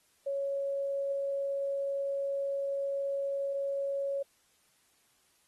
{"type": "tone", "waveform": "sine", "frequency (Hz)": 555, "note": "C#5", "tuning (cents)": 2, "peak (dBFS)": -30, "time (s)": [0.26, 4.23], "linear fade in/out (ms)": 10, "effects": ["white hiss -69 dBFS RMS until 5.47 s", "AAC 32 kbps"]}